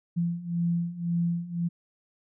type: beating tone pair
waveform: sine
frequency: 169.9 / 171.8 Hz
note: F3 / F3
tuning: -47 / -28 cents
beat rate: 1.9 Hz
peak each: -30 / -27 dBFS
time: 0.16-1.69 s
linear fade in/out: 20 ms
effects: none